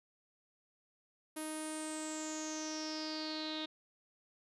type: tone with low-pass filter sweep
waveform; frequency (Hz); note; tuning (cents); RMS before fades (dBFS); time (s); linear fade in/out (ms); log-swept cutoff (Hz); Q
sawtooth; 311.1; D#4; 0; -41; 1.36-3.66; 10; 11000 to 3700; 9.6
effects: none